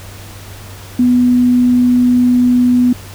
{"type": "tone", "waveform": "sine", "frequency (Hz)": 246.9, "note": "B3", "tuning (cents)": 0, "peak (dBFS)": -7, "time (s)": [0.99, 2.93], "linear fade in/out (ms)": 5, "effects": ["added 97 Hz sine -32 dBFS peak until 3.14 s", "pink hiss -35 dBFS RMS until 3.14 s"]}